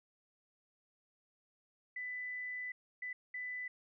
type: tone bursts at uneven times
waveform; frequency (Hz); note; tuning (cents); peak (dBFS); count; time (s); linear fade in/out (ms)
sine; 1995; B6; +17; -39; 3; 1.96-2.72 / 3.02-3.13 / 3.34-3.68; 5
effects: none